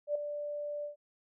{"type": "tone with ADSR envelope", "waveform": "sine", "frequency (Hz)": 587.3, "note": "D5", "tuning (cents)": 0, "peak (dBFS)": -26, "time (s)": [0.07, 0.96], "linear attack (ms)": 82, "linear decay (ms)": 4, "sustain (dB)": -9, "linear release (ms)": 120, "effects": []}